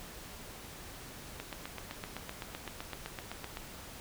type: click train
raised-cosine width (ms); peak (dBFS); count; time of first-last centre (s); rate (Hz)
0.3; -23; 18; 1.4-3.571; 7.83
effects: pink hiss -48 dBFS RMS until 4 s